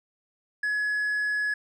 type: tone with hard clipping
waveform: sine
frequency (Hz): 1691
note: G#6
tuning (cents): +31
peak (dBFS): -25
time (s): 0.63-1.54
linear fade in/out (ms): 5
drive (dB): 2
effects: none